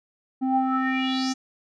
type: tone with low-pass filter sweep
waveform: square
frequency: 261.6 Hz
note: C4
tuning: in tune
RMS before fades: -24 dBFS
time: 0.41-1.34 s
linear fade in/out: 20 ms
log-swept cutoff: 530 to 6400 Hz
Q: 5.7
effects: none